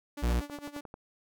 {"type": "tone with tremolo", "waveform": "sawtooth", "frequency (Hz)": 290, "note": "D4", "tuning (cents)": -22, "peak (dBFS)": -33, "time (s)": [0.17, 0.81], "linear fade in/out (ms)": 5, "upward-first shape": "sine", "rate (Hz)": 8.7, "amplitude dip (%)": 85}
{"type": "tone", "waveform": "45% pulse", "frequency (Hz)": 59.7, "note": "A#1", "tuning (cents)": 42, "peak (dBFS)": -25, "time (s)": [0.22, 0.41], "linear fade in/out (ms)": 20}
{"type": "click train", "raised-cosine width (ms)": 1, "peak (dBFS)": -29, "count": 7, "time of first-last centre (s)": [0.41, 0.941], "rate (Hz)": 11.3}
{"effects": []}